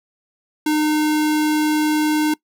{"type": "tone", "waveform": "square", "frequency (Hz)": 305, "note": "D#4", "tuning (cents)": -34, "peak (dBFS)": -16, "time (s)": [0.66, 2.34], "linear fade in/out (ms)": 5, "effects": ["noise-tail reverb RT60 0.1 s tail -22 dB re dry"]}